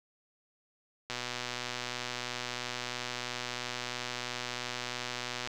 click train, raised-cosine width 0.2 ms, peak -18 dBFS, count 539, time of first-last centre 1.1-5.474 s, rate 123 Hz, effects none

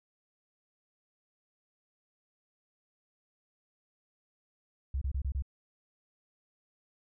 sine tone bursts, 67.1 Hz, C2, 44 cents sharp, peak -29 dBFS, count 5, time 4.94-5.423 s, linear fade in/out 5 ms, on 75 ms, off 27 ms, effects none

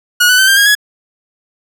sawtooth tone with pitch steps, 1451 / 1494.4 / 1539.1 / 1585.1 / 1632.5 / 1681.3 Hz, F#6 / F#6 / G6 / G6 / G#6 / G#6, -34 / +17 / -32 / +19 / -30 / +21 cents, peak -3 dBFS, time 0.2-0.752 s, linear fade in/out 10 ms, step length 92 ms, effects none

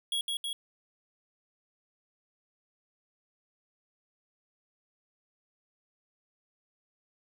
square tone with echo, 3322 Hz, G#7, in tune, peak -29 dBFS, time 0.12-0.21 s, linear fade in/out 2 ms, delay 160 ms, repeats 2, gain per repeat -2 dB, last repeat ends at 0.53 s, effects none

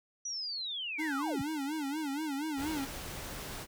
sine linear sweep, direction down, 5920 to 65.41 Hz, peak -35 dBFS, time 0.25-1.42 s, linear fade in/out 5 ms
square tone with vibrato, 293.7 Hz, D4, in tune, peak -34 dBFS, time 0.98-2.86 s, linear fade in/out 20 ms, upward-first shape sine, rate 4.2 Hz, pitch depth 140 cents each way
pink noise, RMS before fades -42 dBFS, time 2.56-3.67 s, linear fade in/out 50 ms
effects none

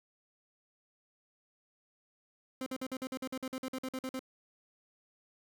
30% pulse tone bursts, 260.5 Hz, C4, 7 cents flat, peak -33 dBFS, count 16, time 2.61-4.193 s, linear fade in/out 2 ms, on 53 ms, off 49 ms, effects none

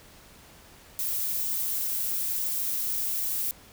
violet noise, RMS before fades -29 dBFS, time 0.99-3.51 s, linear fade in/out 0 ms, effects pink hiss -52 dBFS RMS until 3.72 s

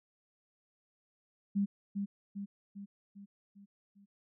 sine tone with echo, 200.2 Hz, G3, 37 cents sharp, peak -27 dBFS, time 1.55-1.66 s, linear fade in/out 20 ms, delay 400 ms, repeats 6, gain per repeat -5 dB, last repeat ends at 4.06 s, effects none

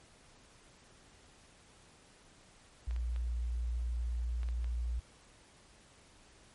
sine tone, 59.3 Hz, A#1, 30 cents sharp, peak -32 dBFS, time 2.87-5 s, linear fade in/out 10 ms
clicks, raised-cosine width 0.3 ms, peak -35 dBFS, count 6, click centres 2.91 / 2.963 / 3.162 / 4.432 / 4.488 / 4.644 s
effects pink hiss -61 dBFS RMS until 6.54 s + MP3 48 kbps

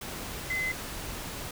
sine tone in noise, 2044 Hz, C7, 41 cents flat, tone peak -28 dBFS, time 0.5-0.72 s, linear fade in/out 5 ms, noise pink, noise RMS -38 dBFS, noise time 0.01-1.51 s, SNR +7 dB, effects none

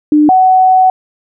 sine tone pair in turn, 300 / 748.1 Hz, D4 / F#5, +37 / +19 cents, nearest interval octave + major third, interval 1582 cents, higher second, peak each -4 dBFS, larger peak neither, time 0.12-0.29 / 0.29-0.9 s, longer second, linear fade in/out 2 ms, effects none

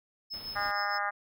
triangle tone with tremolo, 5200 Hz, E8, 24 cents flat, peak -34 dBFS, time 0.3-0.99 s, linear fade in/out 20 ms, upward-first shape sine, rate 6.5 Hz, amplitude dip 65%
pink band-stop noise, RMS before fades -49 dBFS, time 0.33-0.72 s, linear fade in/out 10 ms, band 4800 to 9600 Hz, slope 96 dB/octave
harmonic tone, 203.4 Hz, G#3, 36 cents flat, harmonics 3 / 4 / 5 / 6 / 7 / 8 / 9 / 10, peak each -42 / -34 / -43 / -34 / -37 / -37 / -38 / -44 dBFS, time 0.55-1.11 s, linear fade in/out 20 ms
effects none

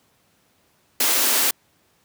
white high-pass noise, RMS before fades -19 dBFS, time 1-1.51 s, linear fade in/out 5 ms, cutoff 220 Hz, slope 48 dB/octave, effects pink hiss -62 dBFS RMS until 2.04 s + high-pass 100 Hz 12 dB/octave

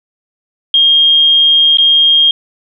sine tone with dropouts, 3229 Hz, G#7, 49 cents flat, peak -5 dBFS, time 0.74-2.31 s, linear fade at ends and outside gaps 2 ms, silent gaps 1.772-1.784 s, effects none

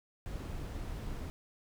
brown noise, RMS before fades -40 dBFS, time 0.26-1.3 s, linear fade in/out 0 ms, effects none

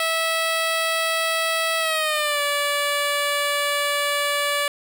10% pulse tone with pitch glide, 652 to 577.5 Hz, E5 to D5, -19 to -29 cents, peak -12 dBFS, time 0-4.68 s, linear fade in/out 2 ms, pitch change -210 cents, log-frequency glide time 1.8-2.41 s, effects none

